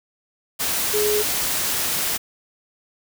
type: tone in noise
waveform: sine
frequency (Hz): 420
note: G#4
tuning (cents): +19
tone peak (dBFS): -19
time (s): 0.93-1.23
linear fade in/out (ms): 20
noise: white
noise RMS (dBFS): -23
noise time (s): 0.59-2.18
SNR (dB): +1
effects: none

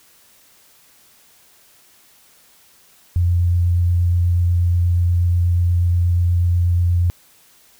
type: tone with vibrato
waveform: sine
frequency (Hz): 87.4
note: F2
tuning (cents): +2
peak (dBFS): -13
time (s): 3.16-7.1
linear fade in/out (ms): 0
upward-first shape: square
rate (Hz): 8.3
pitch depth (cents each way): 9
effects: white hiss -52 dBFS RMS until 7.79 s

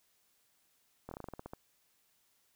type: slowing click train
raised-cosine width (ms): 1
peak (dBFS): -29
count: 11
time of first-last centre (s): 1.09-1.535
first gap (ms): 23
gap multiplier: 1.14
effects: white hiss -73 dBFS RMS until 2.55 s

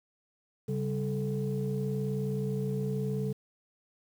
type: tone cluster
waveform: sine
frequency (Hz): 136.2 / 195.3 / 434.9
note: C#3 / G3 / A4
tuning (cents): -30 / -6 / -20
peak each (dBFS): -31 / -33 / -34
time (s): 0.68-3.33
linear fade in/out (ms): 10
effects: tanh soft clip ceiling -22 dBFS + 9-bit

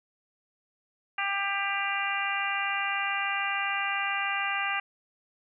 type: harmonic tone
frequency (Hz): 397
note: G4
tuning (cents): +22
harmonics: 2 / 3 / 4 / 5 / 6 / 7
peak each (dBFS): -34 / -34 / -34 / -34 / -34 / -34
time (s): 1.18-4.8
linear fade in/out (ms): 5
effects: none

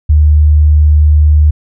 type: tone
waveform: sine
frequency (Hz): 75.4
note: D2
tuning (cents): +46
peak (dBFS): -3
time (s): 0.09-1.51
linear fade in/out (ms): 10
effects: none

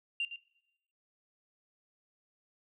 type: tone with echo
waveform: sine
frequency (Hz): 2780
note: F7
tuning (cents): -9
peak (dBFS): -29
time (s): 0.2-0.25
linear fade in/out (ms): 2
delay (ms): 110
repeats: 1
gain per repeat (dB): -11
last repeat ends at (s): 0.36
effects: noise-tail reverb RT60 0.9 s tail -21 dB re dry + tanh soft clip ceiling -25 dBFS

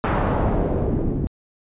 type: noise with low-pass filter sweep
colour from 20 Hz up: pink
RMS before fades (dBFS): -21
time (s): 0.04-1.27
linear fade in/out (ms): 0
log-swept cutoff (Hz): 1400 to 240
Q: 1.2
effects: resampled to 8000 Hz

